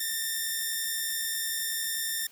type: tone pair together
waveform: 5% pulse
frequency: 1791.9 / 1863 Hz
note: A6 / A#6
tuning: +31 / -2 cents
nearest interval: minor second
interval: 67 cents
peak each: -19 / -26 dBFS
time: 0-2.27 s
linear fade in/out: 5 ms
effects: white hiss -56 dBFS RMS until 2.31 s